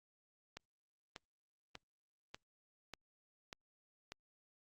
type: click train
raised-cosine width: 0.2 ms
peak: -29 dBFS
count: 7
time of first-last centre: 0.57-4.12 s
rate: 1.69 Hz
effects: Opus 48 kbps